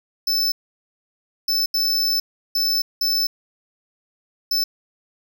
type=tone bursts at uneven times; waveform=square; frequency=5274 Hz; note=E8; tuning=in tune; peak=-18 dBFS; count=6; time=0.27-0.52 / 1.48-1.66 / 1.74-2.2 / 2.55-2.82 / 3.01-3.27 / 4.51-4.64 s; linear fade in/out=5 ms; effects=none